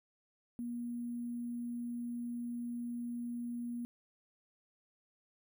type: tone with sample-and-hold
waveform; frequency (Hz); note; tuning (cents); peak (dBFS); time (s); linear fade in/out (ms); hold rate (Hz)
sine; 239; A#3; +43; -37; 0.59-3.85; 0; 11025
effects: none